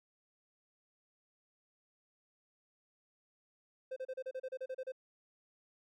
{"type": "tone bursts", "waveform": "triangle", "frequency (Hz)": 519, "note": "C5", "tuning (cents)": -14, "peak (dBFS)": -36, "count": 12, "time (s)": [3.91, 4.921], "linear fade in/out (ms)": 10, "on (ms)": 54, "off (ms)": 33, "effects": []}